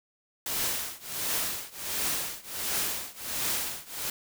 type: noise with tremolo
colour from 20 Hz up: white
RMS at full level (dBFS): -28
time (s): 0.46-4.1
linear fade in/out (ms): 2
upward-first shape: triangle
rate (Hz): 1.4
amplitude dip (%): 95
effects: none